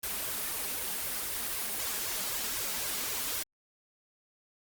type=noise with flanger; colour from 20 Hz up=white; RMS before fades=-34 dBFS; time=0.03-3.43 s; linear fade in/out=5 ms; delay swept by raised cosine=1.8 to 4.9 ms; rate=3.9 Hz; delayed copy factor=+0.75; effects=Opus 24 kbps